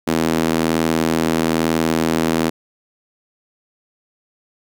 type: tone with high-pass filter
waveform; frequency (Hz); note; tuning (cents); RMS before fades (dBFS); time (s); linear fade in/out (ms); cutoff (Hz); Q
sawtooth; 81.1; E2; -28; -18; 0.07-2.5; 10; 260; 1.7
effects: none